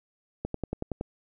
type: click train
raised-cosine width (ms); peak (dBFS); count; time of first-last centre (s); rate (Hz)
2; -17; 7; 0.45-1.011; 10.7
effects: none